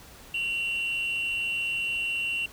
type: tone pair together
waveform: sine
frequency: 2747 / 2959 Hz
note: F7 / F#7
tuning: -29 / -1 cents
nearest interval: minor second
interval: 128 cents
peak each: -25 / -33 dBFS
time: 0.34-2.46 s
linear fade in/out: 5 ms
effects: tanh soft clip ceiling -24 dBFS + pink hiss -49 dBFS RMS until 2.52 s